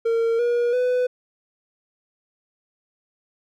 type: tone with pitch steps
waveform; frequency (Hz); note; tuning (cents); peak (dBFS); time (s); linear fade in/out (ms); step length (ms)
triangle; 458.7 / 478.5 / 499.1; A#4 / A#4 / B4; -28 / +45 / +18; -16; 0.05-1.07; 10; 340
effects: none